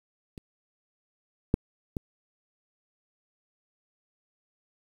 clicks, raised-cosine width 3 ms, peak -29 / -8 / -18 dBFS, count 3, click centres 0.378 / 1.541 / 1.968 s, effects 8-bit

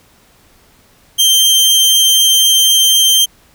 sawtooth tone, 3148 Hz, G7, 7 cents sharp, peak -4 dBFS, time 1.18-3.26 s, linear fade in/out 20 ms, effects pink hiss -49 dBFS RMS until 3.54 s

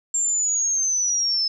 sine linear sweep, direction down, 7410 to 5200 Hz, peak -19 dBFS, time 0.14-1.48 s, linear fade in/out 5 ms, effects none

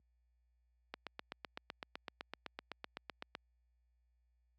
click train, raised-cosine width 0.3 ms, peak -26 dBFS, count 20, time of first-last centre 0.94-3.351 s, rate 7.88 Hz, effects added 60 Hz sine -53 dBFS peak until 4.58 s + high-pass 200 Hz 12 dB/octave

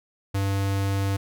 square tone, 98.3 Hz, G2, 5 cents sharp, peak -23 dBFS, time 0.34-1.17 s, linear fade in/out 10 ms, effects none

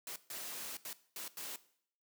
white noise bursts at uneven times, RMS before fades -44 dBFS, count 5, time 0.07-0.16 / 0.3-0.77 / 0.85-0.93 / 1.16-1.28 / 1.37-1.56 s, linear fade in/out 2 ms, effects noise-tail reverb RT60 0.6 s tail -17 dB re dry + high-pass 200 Hz 12 dB/octave

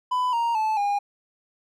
triangle tone with pitch steps, 1000 / 933 / 870.6 / 812.3 Hz, B5 / A#5 / A5 / G#5, +21 / +1 / -19 / -39 cents, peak -19 dBFS, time 0.11-0.99 s, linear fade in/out 10 ms, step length 220 ms, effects none

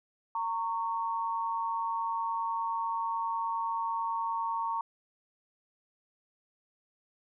sine tone pair together, 918.2 / 1108.7 Hz, A#5 / C#6, -26 / 0 cents, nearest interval minor third, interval 326 cents, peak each -31 / -34 dBFS, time 0.35-4.81 s, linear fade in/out 2 ms, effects none

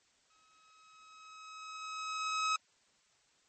sawtooth tone with exponential growth, 1278 Hz, D#6, 46 cents sharp, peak -25 dBFS, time 0.3-2.56 s, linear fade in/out 2 ms, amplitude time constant 490 ms, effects white hiss -70 dBFS RMS until 3.48 s + MP3 32 kbps

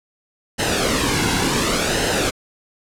pink noise with flanger, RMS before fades -19 dBFS, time 0.58-2.31 s, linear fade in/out 20 ms, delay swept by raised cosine 0.86 to 1.66 ms, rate 0.69 Hz, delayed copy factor -0.6, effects low-pass 9000 Hz 12 dB/octave

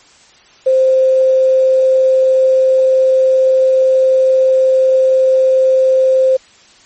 sine tone with quantisation, 523.3 Hz, C5, in tune, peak -7 dBFS, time 0.66-6.37 s, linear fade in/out 10 ms, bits 6, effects white hiss -45 dBFS RMS until 6.85 s + MP3 32 kbps

